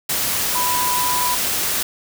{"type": "tone in noise", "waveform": "sine", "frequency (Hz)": 989, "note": "B5", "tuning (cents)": 2, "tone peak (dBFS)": -20, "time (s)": [0.55, 1.35], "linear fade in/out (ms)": 5, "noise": "white", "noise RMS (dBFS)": -21, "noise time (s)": [0.09, 1.83], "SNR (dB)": -2, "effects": []}